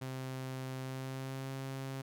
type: tone with pitch glide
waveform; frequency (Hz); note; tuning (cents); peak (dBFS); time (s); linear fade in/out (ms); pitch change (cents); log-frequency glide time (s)
sawtooth; 130.81 to 134.18; C3 to C3; 0 to +44; -35; 0.01-2.02; 10; +44; 0.79-1.51
effects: none